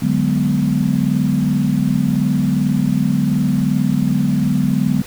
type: chord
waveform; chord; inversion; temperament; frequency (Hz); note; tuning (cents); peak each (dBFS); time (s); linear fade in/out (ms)
sine; G# half-diminished seventh; second; equal; 146.83 / 185 / 207.7 / 246.9; D3 / F#3 / G#3 / B3; 0 / 0 / 0 / 0; -19; 0.02-5.02; 5
effects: pink hiss -36 dBFS RMS until 5.06 s